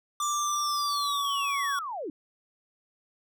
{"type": "tone with pitch glide", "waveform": "square", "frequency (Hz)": [1179, 1123.8], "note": ["D6", "C#6"], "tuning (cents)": [6, 23], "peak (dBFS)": -28, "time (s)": [0.2, 1.79], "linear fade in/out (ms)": 2, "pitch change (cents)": -83, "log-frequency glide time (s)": [0.66, 1.33]}
{"type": "linear sweep", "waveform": "sine", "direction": "down", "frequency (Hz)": [7040, 264.7], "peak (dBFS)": -32, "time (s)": [0.22, 2.1], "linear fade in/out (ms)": 2}
{"effects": []}